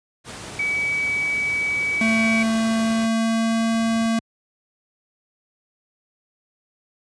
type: noise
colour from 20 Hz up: pink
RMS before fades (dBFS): -35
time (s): 0.24-3.09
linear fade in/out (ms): 50
type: tone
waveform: sine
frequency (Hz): 2280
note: C#7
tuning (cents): +48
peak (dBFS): -20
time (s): 0.59-2.43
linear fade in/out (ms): 5
type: tone with pitch glide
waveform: square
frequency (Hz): 223 to 226.5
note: A3 to A#3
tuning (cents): +23 to -50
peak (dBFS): -19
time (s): 2.01-4.19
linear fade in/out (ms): 2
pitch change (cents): +27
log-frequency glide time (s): 2.11-3.65
type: noise with exponential growth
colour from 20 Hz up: brown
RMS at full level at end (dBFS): -36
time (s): 2.12-4.06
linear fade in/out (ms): 1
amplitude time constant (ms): 420
effects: high-pass 80 Hz 12 dB/octave + resampled to 22050 Hz